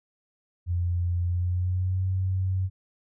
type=tone with pitch glide; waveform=sine; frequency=87.6 to 93.89 Hz; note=F2 to F#2; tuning=+6 to +26 cents; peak=-23 dBFS; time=0.66-2.7 s; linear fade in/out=50 ms; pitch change=+120 cents; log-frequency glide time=1.25-2.05 s; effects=none